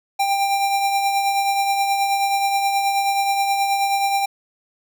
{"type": "tone with tremolo", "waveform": "square", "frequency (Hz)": 792, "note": "G5", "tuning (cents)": 18, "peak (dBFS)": -16, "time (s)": [0.19, 4.26], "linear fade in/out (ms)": 10, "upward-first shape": "triangle", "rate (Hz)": 9.4, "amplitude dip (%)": 45, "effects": []}